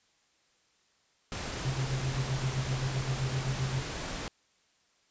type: noise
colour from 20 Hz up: pink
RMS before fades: -37 dBFS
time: 1.32-4.28 s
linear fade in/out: 0 ms
type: tone with tremolo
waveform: triangle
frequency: 131.6 Hz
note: C3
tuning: 10 cents sharp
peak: -25 dBFS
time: 1.65-3.83 s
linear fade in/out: 2 ms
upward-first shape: sine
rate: 7.7 Hz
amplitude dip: 75%
effects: white hiss -69 dBFS RMS until 5.1 s + resampled to 16000 Hz